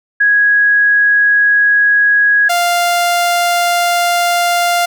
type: tone pair in turn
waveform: sine / sawtooth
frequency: 1660 / 697.9 Hz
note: G#6 / F5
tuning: -1 / -1 cents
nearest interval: octave + minor third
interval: 1500 cents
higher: first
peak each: -7 dBFS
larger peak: neither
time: 0.2-2.49 / 2.49-4.86 s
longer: second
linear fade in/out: 10 ms
effects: none